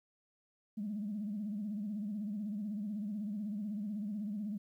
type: tone with vibrato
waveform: sine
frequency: 207.7 Hz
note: G#3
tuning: in tune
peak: -35 dBFS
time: 0.77-4.58 s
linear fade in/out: 10 ms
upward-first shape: sine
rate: 16 Hz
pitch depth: 100 cents each way
effects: tanh soft clip ceiling -31 dBFS + 12-bit